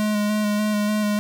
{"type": "tone with vibrato", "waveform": "square", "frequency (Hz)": 210, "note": "G#3", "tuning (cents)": 19, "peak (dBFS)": -20, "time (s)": [0, 1.19], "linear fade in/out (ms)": 0, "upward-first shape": "square", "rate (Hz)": 3.4, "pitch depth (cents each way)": 16, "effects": []}